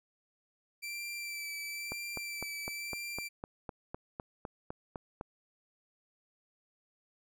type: tone with vibrato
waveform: sawtooth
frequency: 2338 Hz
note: D7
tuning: 8 cents flat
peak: -35 dBFS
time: 0.82-3.29 s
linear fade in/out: 20 ms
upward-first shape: sine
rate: 1 Hz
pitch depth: 21 cents each way
type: click train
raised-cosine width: 1 ms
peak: -25 dBFS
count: 14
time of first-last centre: 1.92-5.211 s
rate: 3.95 Hz
effects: none